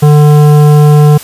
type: tone with hard clipping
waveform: sine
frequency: 148.8 Hz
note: D3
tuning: 23 cents sharp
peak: -3 dBFS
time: 0.02-1.18 s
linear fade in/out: 10 ms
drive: 13 dB
effects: white hiss -28 dBFS RMS until 1.23 s + resampled to 32000 Hz